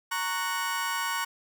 30% pulse chord, F# major, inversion first, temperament just, 925 / 1110 / 1480 Hz, A#5 / C#6 / F#6, -14 / +2 / 0 cents, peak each -30 dBFS, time 0.11-1.25 s, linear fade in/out 10 ms, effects none

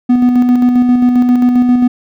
triangle tone with tremolo, 246.9 Hz, B3, in tune, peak -3 dBFS, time 0.09-1.88 s, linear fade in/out 10 ms, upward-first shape square, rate 7.5 Hz, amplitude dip 35%, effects none

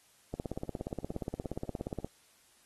click train, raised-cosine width 2 ms, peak -22 dBFS, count 30, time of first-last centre 0.34-2.046 s, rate 17 Hz, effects white hiss -65 dBFS RMS until 2.65 s + AAC 32 kbps

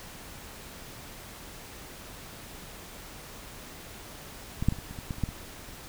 clicks, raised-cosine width 5 ms, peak -17 / -9 / -20 / -28 / -28 / -25 / -20 / -29 / -14 / -26 dBFS, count 10, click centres 4.625 / 4.686 / 4.724 / 4.787 / 4.91 / 4.988 / 5.108 / 5.184 / 5.237 / 5.289 s, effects pink hiss -45 dBFS RMS until 5.88 s

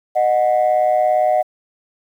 sine tone pair together, 616.4 / 734 Hz, D#5 / F#5, -16 / -14 cents, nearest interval minor third, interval 302 cents, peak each -14 dBFS, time 0.15-1.43 s, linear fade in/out 20 ms, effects tanh soft clip ceiling -8 dBFS + 8-bit

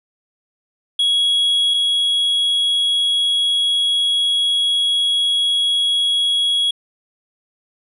triangle tone pair in turn, 3328 / 3328 Hz, G#7 / G#7, +3 / +3 cents, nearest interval unison, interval 0 cents, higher neither, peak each -12 / -13 dBFS, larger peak first, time 0.99-1.74 / 1.74-6.71 s, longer second, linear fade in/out 5 ms, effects resampled to 24000 Hz

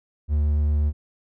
triangle tone, 74.3 Hz, D2, 21 cents sharp, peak -16 dBFS, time 0.28-0.93 s, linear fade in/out 50 ms, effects none

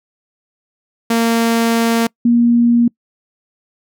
sawtooth / sine tone pair in turn, 230 / 236.9 Hz, A#3 / A#3, -23 / +28 cents, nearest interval minor second, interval 51 cents, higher second, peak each -8 dBFS, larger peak neither, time 1.1-2.07 / 2.25-2.88 s, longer first, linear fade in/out 5 ms, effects noise-tail reverb RT60 0.1 s tail -26 dB re dry

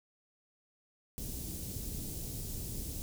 pink band-stop noise, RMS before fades -40 dBFS, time 1.18-3.02 s, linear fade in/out 0 ms, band 270 to 7000 Hz, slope 12 dB/octave, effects none

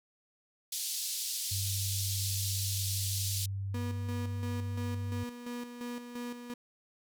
pink band-pass noise, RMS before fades -36 dBFS, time 0.72-3.46 s, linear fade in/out 5 ms, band 3800 to 15000 Hz, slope 24 dB/octave
sine tone, 98 Hz, G2, in tune, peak -33 dBFS, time 1.51-5.24 s, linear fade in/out 10 ms
35% pulse tone with tremolo, 241.9 Hz, B3, 36 cents flat, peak -35 dBFS, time 3.74-6.54 s, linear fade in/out 5 ms, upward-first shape square, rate 2.9 Hz, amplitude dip 55%
effects none

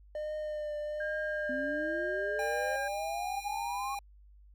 triangle tone with vibrato, 604 Hz, D5, 48 cents sharp, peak -32 dBFS, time 0.15-2.76 s, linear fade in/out 2 ms, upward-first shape triangle, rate 1.2 Hz, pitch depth 26 cents each way
sine tone, 1610 Hz, G6, 46 cents sharp, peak -35 dBFS, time 1-2.88 s, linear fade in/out 5 ms
sine exponential sweep, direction up, 252.9 to 1107 Hz, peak -36 dBFS, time 1.49-3.95 s, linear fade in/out 5 ms
square tone with pitch glide, 803 to 807.7 Hz, G5 to G#5, +41 to -48 cents, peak -36 dBFS, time 2.39-3.99 s, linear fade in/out 2 ms, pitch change +11 cents, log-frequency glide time 2.86-3.14 s
effects added 50 Hz sine -54 dBFS peak until 4.54 s

